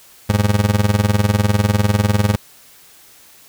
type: tone with tremolo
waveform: 30% pulse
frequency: 103 Hz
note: G#2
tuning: 14 cents flat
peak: -7 dBFS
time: 0.29-2.36 s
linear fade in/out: 10 ms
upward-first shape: sine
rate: 20 Hz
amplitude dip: 85%
effects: white hiss -46 dBFS RMS until 3.48 s